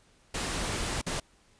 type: noise with dropouts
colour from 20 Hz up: pink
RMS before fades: -32 dBFS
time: 0.34-1.2 s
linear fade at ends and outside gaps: 5 ms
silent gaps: 1.015-1.064 s
effects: pink hiss -63 dBFS RMS until 1.59 s + resampled to 22050 Hz